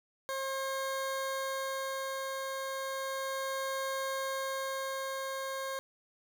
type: tone with tremolo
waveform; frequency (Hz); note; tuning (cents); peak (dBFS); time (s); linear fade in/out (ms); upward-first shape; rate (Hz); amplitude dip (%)
20% pulse; 536; C5; +42; -28; 0.29-5.79; 0; sine; 0.34; 25
effects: none